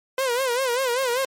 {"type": "tone with vibrato", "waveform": "sawtooth", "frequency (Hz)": 505, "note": "B4", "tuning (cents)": 39, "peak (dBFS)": -17, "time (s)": [0.18, 1.25], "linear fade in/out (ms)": 2, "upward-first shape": "sine", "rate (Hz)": 5.1, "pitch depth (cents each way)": 120, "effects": ["MP3 64 kbps"]}